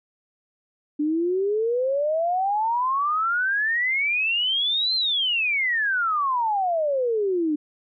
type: exponential two-way sweep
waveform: sine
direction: up then down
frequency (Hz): 291.7 to 4186 to 291.7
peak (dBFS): -20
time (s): 0.99-7.56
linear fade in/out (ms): 10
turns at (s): 4.95
effects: none